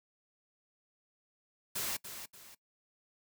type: noise with echo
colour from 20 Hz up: white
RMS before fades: -36 dBFS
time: 1.75-1.97 s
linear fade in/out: 10 ms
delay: 290 ms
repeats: 2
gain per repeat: -9 dB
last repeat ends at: 2.55 s
effects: noise-tail reverb RT60 0.1 s tail -20 dB re dry